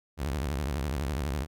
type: tone with vibrato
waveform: sawtooth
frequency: 70.4 Hz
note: C#2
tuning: 27 cents sharp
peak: -25 dBFS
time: 0.17-1.47 s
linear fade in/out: 50 ms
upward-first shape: sine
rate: 12 Hz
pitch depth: 230 cents each way
effects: none